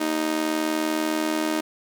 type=tone with amplitude modulation; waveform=sawtooth; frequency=311.1 Hz; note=D#4; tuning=in tune; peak=-15 dBFS; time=0-1.61 s; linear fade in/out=10 ms; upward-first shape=sine; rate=80.1 Hz; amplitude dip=80%; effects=none